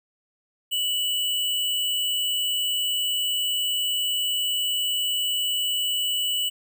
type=tone with sample-and-hold; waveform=sine; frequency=2960 Hz; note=F#7; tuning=in tune; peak=-22 dBFS; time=0.71-6.5 s; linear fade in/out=20 ms; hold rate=11025 Hz; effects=none